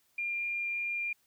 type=tone; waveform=sine; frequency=2399 Hz; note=D7; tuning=36 cents sharp; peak=-31 dBFS; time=0.18-1.13 s; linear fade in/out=5 ms; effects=white hiss -71 dBFS RMS until 1.26 s